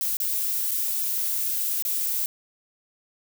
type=noise with dropouts; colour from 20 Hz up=violet; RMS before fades=-26 dBFS; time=0.01-2.26 s; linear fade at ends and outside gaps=1 ms; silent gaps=0.17-0.201 / 0.711-0.715 / 1.824-1.85 s; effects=none